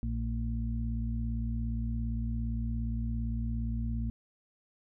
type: harmonic tone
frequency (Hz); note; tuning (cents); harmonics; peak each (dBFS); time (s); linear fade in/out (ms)
57.4; A#1; -26; 1 / 2 / 4; -32 / -36 / -37; 0.03-4.1; 0
effects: none